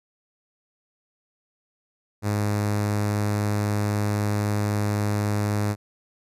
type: tone with notch filter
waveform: sawtooth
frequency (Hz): 103.83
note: G#2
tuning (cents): 0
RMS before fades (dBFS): -24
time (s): 2.22-5.76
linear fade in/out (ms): 50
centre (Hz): 3100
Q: 1.7
effects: resampled to 32000 Hz